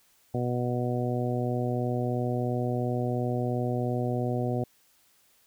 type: harmonic tone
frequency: 122.9 Hz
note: B2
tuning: 8 cents flat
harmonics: 1 / 2 / 3 / 4 / 5 / 6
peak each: -29 / -32 / -34 / -35 / -36 / -37 dBFS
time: 0.34-4.64 s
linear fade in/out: 5 ms
effects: white hiss -64 dBFS RMS until 5.46 s